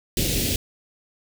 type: band-stop noise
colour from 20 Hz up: pink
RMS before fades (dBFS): -23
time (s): 0.17-0.56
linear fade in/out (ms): 2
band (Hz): 480 to 2500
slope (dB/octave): 24
effects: none